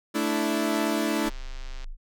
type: chord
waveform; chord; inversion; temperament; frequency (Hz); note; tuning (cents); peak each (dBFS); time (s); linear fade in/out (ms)
sawtooth; A suspended fourth; none; equal with one note detuned; 220 / 292.6 / 329.6; A3 / D4 / E4; 0 / -6 / 0; -25 / -24 / -24; 0.14-1.3; 20
type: click train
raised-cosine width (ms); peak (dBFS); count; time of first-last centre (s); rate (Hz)
0.2; -29; 97; 1.11-1.843; 131
type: tone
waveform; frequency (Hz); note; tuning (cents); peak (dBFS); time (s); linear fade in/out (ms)
sine; 26.01; G#0; +4; -32; 1.24-1.97; 50
effects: none